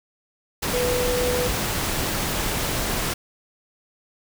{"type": "tone in noise", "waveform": "sine", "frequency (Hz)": 493.9, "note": "B4", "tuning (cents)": 0, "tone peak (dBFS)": -22, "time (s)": [0.73, 1.48], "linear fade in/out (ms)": 10, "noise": "pink", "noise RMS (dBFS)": -25, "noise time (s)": [0.62, 3.14], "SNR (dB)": 0, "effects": []}